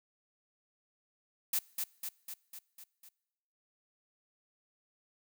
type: noise with echo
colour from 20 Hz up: blue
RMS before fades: -31 dBFS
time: 1.53-1.59 s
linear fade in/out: 5 ms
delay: 250 ms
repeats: 6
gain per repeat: -4 dB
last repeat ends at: 3.09 s
effects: noise-tail reverb RT60 1.0 s tail -24 dB re dry

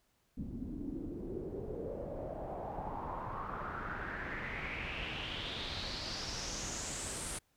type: noise with low-pass filter sweep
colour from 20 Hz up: pink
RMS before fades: -41 dBFS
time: 0.37-7.39 s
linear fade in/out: 10 ms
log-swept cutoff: 220 to 9600 Hz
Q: 4.8
effects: pink hiss -75 dBFS RMS until 7.56 s

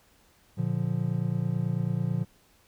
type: chord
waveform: triangle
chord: Bb major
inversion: none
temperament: just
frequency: 116.54 / 145.68 / 174.81 Hz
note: Bb2 / D3 / F3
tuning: 0 / -14 / +2 cents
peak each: -28 dBFS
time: 0.57-2.25 s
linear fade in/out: 20 ms
effects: pink hiss -62 dBFS RMS until 2.67 s

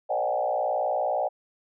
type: tone with frequency modulation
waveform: sine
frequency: 673 Hz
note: E5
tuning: 36 cents sharp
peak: -23 dBFS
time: 0.09-1.29 s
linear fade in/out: 20 ms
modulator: 59.4 Hz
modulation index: 2.4
effects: none

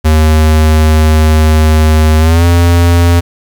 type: tone with pitch glide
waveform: square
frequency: 78 to 86.05 Hz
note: D#2 to F2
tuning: +5 to -25 cents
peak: -5 dBFS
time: 0.04-3.21 s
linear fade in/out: 20 ms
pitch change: +170 cents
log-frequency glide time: 2.18-2.45 s
effects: 7-bit

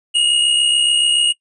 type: tone pair together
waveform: square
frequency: 2811 / 2878 Hz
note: F7 / F#7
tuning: +11 / -49 cents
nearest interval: unison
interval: 40 cents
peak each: -21 / -13 dBFS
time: 0.14-1.33 s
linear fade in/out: 20 ms
effects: noise-tail reverb RT60 0.1 s tail -23 dB re dry + resampled to 22050 Hz

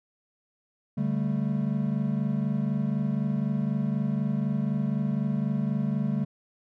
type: chord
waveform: triangle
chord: D suspended fourth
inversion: none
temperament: equal with one note detuned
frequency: 144.56 / 196 / 220 Hz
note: D3 / G3 / A3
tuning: -27 / 0 / 0 cents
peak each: -27 dBFS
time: 0.97-6.25 s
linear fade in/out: 10 ms
effects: none

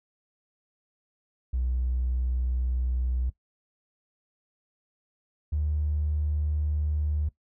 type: tone pair in turn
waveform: triangle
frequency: 62.3 / 75.21 Hz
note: B1 / D2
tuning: +16 / +42 cents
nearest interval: minor third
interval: 326 cents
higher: second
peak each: -21 dBFS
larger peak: neither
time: 1.53-3.3 / 5.52-7.29 s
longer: neither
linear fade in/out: 10 ms
effects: noise-tail reverb RT60 0.1 s tail -19 dB re dry + tanh soft clip ceiling -21 dBFS

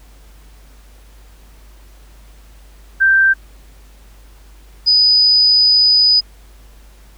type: tone pair in turn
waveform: sine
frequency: 1568 / 4978 Hz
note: G6 / D#8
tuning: 0 / 0 cents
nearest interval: octave + minor sixth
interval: 2000 cents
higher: second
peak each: -8 dBFS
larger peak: neither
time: 3-3.34 / 4.86-6.21 s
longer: second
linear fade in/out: 20 ms
effects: added 50 Hz sine -40 dBFS peak until 7.17 s + pink hiss -50 dBFS RMS until 7.17 s

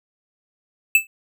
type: tone with exponential decay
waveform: square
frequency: 2631 Hz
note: E7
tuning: 4 cents flat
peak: -8 dBFS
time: 0.95-1.07 s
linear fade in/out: 2 ms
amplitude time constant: 24 ms
effects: none

